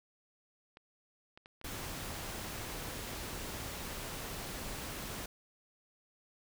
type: clicks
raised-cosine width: 0.3 ms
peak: -36 dBFS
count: 10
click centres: 0.771 / 1.375 / 1.459 / 1.614 / 1.666 / 2.164 / 2.301 / 2.556 / 2.656 / 2.721 s
type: noise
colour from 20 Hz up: pink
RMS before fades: -42 dBFS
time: 1.64-5.26 s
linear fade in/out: 5 ms
effects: none